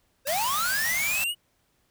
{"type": "linear sweep", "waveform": "square", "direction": "up", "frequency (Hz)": [511, 2960], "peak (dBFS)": -26, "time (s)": [0.25, 1.35], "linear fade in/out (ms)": 50}
{"type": "band-stop noise", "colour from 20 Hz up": "white", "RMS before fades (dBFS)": -31, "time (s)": [0.27, 1.24], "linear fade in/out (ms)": 0, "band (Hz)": [250, 540], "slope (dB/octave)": 96}
{"effects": ["pink hiss -69 dBFS RMS until 1.9 s"]}